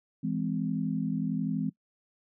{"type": "chord", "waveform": "sine", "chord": "E augmented", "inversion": "none", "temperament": "just", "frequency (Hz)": [164.81, 206, 257.5], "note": ["E3", "G#3", "B#3"], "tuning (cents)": [0, -14, -28], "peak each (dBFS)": -32, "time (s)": [0.23, 1.7], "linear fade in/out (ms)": 10, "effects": ["noise-tail reverb RT60 0.1 s tail -21 dB re dry"]}